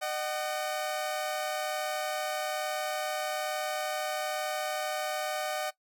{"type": "tone pair together", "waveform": "sawtooth", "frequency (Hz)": [610, 752.2], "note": ["D#5", "F#5"], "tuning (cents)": [-34, 28], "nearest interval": "major third", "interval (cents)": 362, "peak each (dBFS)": [-30, -30], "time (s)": [0.01, 5.71], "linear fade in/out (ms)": 20, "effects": ["noise-tail reverb RT60 0.1 s tail -18 dB re dry"]}